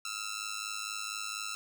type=ring-modulated tone; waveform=10% pulse; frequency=1332 Hz; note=E6; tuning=18 cents sharp; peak=-25 dBFS; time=0.05-1.55 s; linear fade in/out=0 ms; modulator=52.1 Hz; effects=none